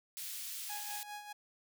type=high-pass noise; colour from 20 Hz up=white; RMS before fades=-43 dBFS; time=0.17-1.03 s; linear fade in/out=0 ms; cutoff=2600 Hz; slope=12 dB/octave
type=tone with tremolo; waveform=sawtooth; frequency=830.6 Hz; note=G#5; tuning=in tune; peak=-38 dBFS; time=0.69-1.33 s; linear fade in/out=10 ms; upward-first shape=sine; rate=5 Hz; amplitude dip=60%
effects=none